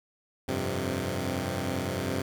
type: chord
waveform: 10% pulse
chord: F suspended second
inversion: none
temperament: equal with one note detuned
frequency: 88.02 / 98 / 130.81 Hz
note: F2 / G2 / C3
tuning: +14 / 0 / 0 cents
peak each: -25 dBFS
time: 0.48-2.22 s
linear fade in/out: 5 ms
effects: none